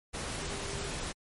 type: tone in noise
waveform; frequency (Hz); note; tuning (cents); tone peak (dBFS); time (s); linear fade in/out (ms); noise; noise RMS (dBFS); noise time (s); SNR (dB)
sine; 398.5; G4; +28; -44; 0.41-0.92; 20; pink; -37; 0.13-1.13; -10
effects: MP3 48 kbps